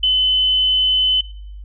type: tone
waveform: sine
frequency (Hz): 3030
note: F#7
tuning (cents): +40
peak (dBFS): -12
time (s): 0.03-1.21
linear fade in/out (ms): 5
effects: noise-tail reverb RT60 0.6 s tail -17 dB re dry + added 50 Hz sine -31 dBFS peak until 1.64 s